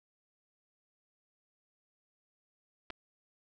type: clicks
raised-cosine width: 0.3 ms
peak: -26 dBFS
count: 2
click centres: 2.902 / 2.905 s
effects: none